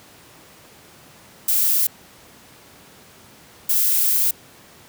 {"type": "noise bursts at uneven times", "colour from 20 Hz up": "violet", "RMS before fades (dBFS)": -18, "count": 2, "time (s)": [[1.48, 1.87], [3.69, 4.31]], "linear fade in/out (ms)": 5, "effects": ["pink hiss -47 dBFS RMS until 4.88 s", "high-pass 100 Hz 12 dB/octave"]}